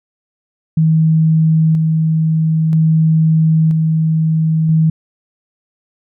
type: tone with tremolo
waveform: sine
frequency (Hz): 159.5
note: D#3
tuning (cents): +43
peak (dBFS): -8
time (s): 0.77-4.9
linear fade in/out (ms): 5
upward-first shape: square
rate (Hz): 0.51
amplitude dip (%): 25
effects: none

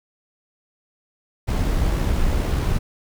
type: noise with amplitude modulation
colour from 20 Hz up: brown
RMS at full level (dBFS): -19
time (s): 1.47-2.79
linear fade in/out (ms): 20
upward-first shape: sine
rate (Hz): 66.6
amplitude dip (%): 25
effects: none

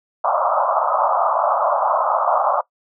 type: band-pass noise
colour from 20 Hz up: pink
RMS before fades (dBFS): -18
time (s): 0.24-2.61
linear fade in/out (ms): 5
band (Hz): 570 to 1300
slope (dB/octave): 96
effects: noise-tail reverb RT60 0.1 s tail -19 dB re dry

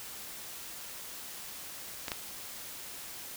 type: clicks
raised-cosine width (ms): 0.2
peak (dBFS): -17 / -15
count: 2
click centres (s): 2.082 / 2.118
effects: white hiss -44 dBFS RMS until 3.36 s

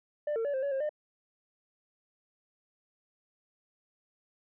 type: tone with pitch steps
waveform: sine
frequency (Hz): 594 / 453.2 / 572 / 527 / 564 / 536 / 603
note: D5 / A#4 / D5 / C5 / C#5 / C5 / D5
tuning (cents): +20 / -49 / -46 / +12 / +30 / +42 / +46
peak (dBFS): -26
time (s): 0.27-0.893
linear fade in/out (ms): 5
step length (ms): 89
effects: tanh soft clip ceiling -28 dBFS

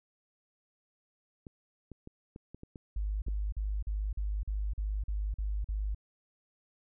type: clicks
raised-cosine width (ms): 3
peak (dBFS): -32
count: 8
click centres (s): 1.468 / 1.917 / 2.074 / 2.361 / 2.546 / 2.634 / 2.758 / 3.283
type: tone bursts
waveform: sine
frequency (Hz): 51.2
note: G#1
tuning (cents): -24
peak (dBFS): -30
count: 10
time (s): 2.96-5.947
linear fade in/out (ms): 5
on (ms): 260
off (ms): 43
effects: none

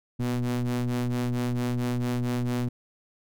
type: ring-modulated tone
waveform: square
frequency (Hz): 61.74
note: B1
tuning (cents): 0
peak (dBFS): -23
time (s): 0.19-2.69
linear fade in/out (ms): 10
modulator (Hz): 183
effects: none

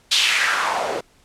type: noise with band-pass filter sweep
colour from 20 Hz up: white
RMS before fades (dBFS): -20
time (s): 0.11-1.01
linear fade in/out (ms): 10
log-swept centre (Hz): 3900 to 440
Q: 2.6
effects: pink hiss -56 dBFS RMS until 1.24 s + low-pass 10000 Hz 12 dB/octave

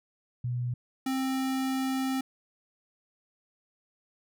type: tone pair in turn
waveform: sine / square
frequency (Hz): 122.6 / 263.9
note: B2 / C4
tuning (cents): -12 / +15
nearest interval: octave + minor second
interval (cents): 1327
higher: second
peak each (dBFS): -28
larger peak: neither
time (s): 0.44-0.74 / 1.06-2.21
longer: second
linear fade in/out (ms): 5
effects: none

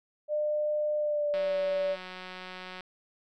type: tone with pitch glide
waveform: sine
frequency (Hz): 601 to 575.2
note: D5 to D5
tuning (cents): +40 to -36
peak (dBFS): -26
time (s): 0.28-1.97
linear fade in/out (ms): 50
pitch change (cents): -76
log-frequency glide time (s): 0.98-1.57
type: click train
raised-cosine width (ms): 0.3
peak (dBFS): -26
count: 271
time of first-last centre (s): 1.34-2.807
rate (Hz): 184
effects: none

